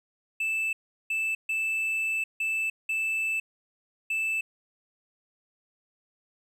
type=tone bursts at uneven times; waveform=triangle; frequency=2637 Hz; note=E7; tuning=in tune; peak=-24 dBFS; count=6; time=0.4-0.73 / 1.1-1.35 / 1.49-2.24 / 2.4-2.7 / 2.89-3.4 / 4.1-4.41 s; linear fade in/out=5 ms; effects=11-bit